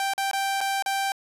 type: tone with dropouts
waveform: sawtooth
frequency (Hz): 784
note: G5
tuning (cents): 0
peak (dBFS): -20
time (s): 0-1.12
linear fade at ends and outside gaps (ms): 1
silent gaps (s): 0.136-0.179 / 0.313-0.332 / 0.606-0.612 / 0.824-0.861
effects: resampled to 32000 Hz